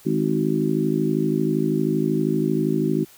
harmonic tone with a mistuned harmonic, 52.7 Hz, G#1, 26 cents sharp, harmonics 3 / 4 / 5 / 6 / 7, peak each -25 / -25 / -25 / -25 / -25 dBFS, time 0.05-3.05 s, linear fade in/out 20 ms, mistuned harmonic 7, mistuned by +21 cents, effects white hiss -50 dBFS RMS until 3.17 s

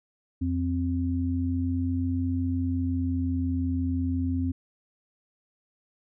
sine tone pair together, 87.31 / 261.6 Hz, F2 / C4, 0 / 0 cents, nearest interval octave + perfect fifth, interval 1900 cents, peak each -27 dBFS, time 0.41-4.52 s, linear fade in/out 10 ms, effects none

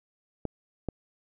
clicks, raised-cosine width 2 ms, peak -17 dBFS, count 2, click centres 0.453 / 0.887 s, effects none

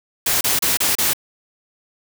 white noise bursts, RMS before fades -18 dBFS, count 5, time 0.26-1.134 s, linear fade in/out 5 ms, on 150 ms, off 31 ms, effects none

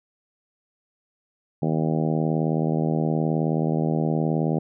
harmonic tone, 79 Hz, D#2, 27 cents sharp, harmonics 2 / 3 / 4 / 5 / 6 / 7 / 8 / 9 / 10, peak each -23 / -27 / -29 / -31 / -33 / -34 / -35 / -36 / -37 dBFS, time 1.62-4.59 s, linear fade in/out 5 ms, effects none

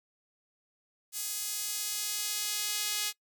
sawtooth tone with high-pass filter sweep, 418 Hz, G#4, 11 cents sharp, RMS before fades -34 dBFS, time 1.12-3.13 s, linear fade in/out 50 ms, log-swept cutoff 7100 to 3500 Hz, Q 0.78, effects noise-tail reverb RT60 0.1 s tail -21 dB re dry

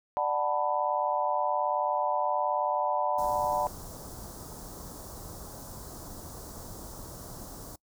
sine chord, B minor seventh, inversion first, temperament just, 592.7 / 740.8 / 889 / 987.8 Hz, D5 / F#5 / A5 / B5, +16 / +2 / +18 / 0 cents, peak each -31 dBFS, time 0.17-3.67 s, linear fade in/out 0 ms
pink band-stop noise, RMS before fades -43 dBFS, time 3.18-7.76 s, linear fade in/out 5 ms, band 1200 to 5100 Hz, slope 24 dB/octave
effects noise-tail reverb RT60 0.1 s tail -24 dB re dry

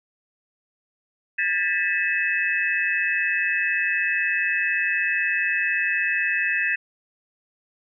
sine tone cluster, 1618 / 1778 / 1965 / 2589 Hz, G#6 / A6 / B6 / E7, -46 / +18 / -9 / -32 cents, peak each -27 / -25 / -27 / -25 dBFS, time 1.38-6.76 s, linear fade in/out 10 ms, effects none

